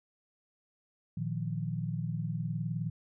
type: chord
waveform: sine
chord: Bb suspended fourth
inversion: none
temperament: just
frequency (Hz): 116.54 / 155.39 / 174.81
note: Bb2 / Eb3 / F3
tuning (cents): 0 / -2 / +2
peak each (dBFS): -36 / -35 / -37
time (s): 1.17-2.9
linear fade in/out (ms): 5
effects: none